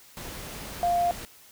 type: tone in noise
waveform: sine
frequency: 698.5 Hz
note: F5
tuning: in tune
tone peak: -21 dBFS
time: 0.83-1.11 s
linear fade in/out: 0 ms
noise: pink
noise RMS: -39 dBFS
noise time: 0.17-1.25 s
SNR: +15 dB
effects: white hiss -53 dBFS RMS until 1.51 s